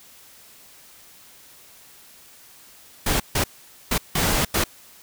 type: noise bursts at uneven times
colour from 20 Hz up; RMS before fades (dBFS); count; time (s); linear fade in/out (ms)
pink; -21; 5; 3.06-3.2 / 3.35-3.44 / 3.91-3.98 / 4.15-4.45 / 4.54-4.64; 5
effects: white hiss -49 dBFS RMS until 5.02 s